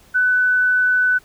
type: tone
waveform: sine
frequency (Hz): 1498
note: F#6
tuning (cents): +21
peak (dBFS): -13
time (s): 0.14-1.19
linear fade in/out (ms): 20
effects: pink hiss -51 dBFS RMS until 1.24 s